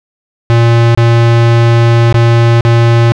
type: tone with dropouts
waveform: square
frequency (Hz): 116.9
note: A#2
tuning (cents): +5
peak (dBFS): -5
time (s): 0.5-3.12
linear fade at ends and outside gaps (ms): 0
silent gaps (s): 0.949-0.975 / 2.126-2.143 / 2.608-2.65
effects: low-pass 4000 Hz 12 dB/octave